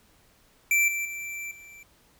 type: tone with level steps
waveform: square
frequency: 2341 Hz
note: D7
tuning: 6 cents flat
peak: -20 / -28 / -34 / -46 dBFS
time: 0.71-1.83 s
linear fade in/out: 2 ms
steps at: 0.88 / 1.05 / 1.51 s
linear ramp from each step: 2 ms
effects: pink hiss -61 dBFS RMS until 2.19 s